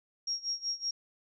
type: tone with tremolo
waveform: sine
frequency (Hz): 5588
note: F8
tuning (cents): 0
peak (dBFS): -29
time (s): 0.27-0.91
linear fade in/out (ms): 5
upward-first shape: sine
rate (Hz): 5.3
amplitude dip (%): 90
effects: none